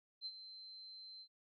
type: tone with ADSR envelope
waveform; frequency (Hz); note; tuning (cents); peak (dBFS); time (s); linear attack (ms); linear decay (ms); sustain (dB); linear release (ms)
sine; 4100; C8; -36; -40; 0.21-1.28; 49; 49; -11; 69
effects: none